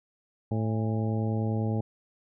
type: harmonic tone with a mistuned harmonic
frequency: 109.9 Hz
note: A2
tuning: 2 cents flat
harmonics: 1 / 2 / 3 / 4 / 5 / 6 / 7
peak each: -27 / -31 / -37 / -38 / -40 / -44 / -41 dBFS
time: 0.51-1.81 s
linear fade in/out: 5 ms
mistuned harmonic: 7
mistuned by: +91 cents
effects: none